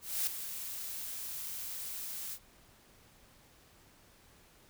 blue noise with ADSR envelope, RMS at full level -31 dBFS, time 0.01-2.39 s, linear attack 260 ms, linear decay 4 ms, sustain -10 dB, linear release 62 ms, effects pink hiss -62 dBFS RMS until 4.69 s

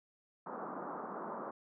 white band-pass noise, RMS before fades -43 dBFS, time 0.46-1.51 s, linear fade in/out 5 ms, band 170 to 1300 Hz, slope 48 dB/octave, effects none

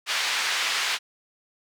pink band-pass noise, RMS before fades -26 dBFS, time 0.06-0.99 s, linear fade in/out 50 ms, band 1600 to 4900 Hz, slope 12 dB/octave, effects none

